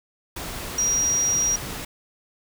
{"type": "tone in noise", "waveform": "sine", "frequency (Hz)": 5730, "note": "F8", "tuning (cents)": 44, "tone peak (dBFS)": -19, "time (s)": [0.78, 1.56], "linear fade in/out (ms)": 5, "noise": "pink", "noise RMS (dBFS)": -33, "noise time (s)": [0.36, 1.85], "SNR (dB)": 11, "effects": []}